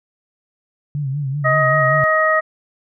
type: tone with vibrato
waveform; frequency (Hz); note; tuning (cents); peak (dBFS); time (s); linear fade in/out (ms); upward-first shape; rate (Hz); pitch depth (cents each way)
sine; 140; C#3; +18; -19; 0.95-2.04; 0; sine; 5.2; 100
type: harmonic tone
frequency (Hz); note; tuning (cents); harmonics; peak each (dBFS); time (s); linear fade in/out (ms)
629; D#5; +19; 1 / 2 / 3; -17 / -17 / -17; 1.44-2.41; 20
effects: none